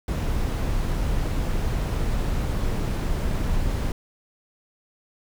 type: noise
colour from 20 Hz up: brown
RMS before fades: -24 dBFS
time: 0.08-3.92 s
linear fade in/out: 2 ms
effects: none